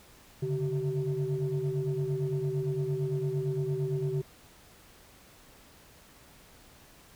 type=tone cluster; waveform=sine; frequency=138.1 / 146.9 / 382.4 Hz; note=C#3 / D3 / G4; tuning=-6 / +1 / -43 cents; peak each=-32 / -31 / -31 dBFS; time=0.42-4.22 s; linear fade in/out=10 ms; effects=tanh soft clip ceiling -22 dBFS + pink hiss -56 dBFS RMS until 7.15 s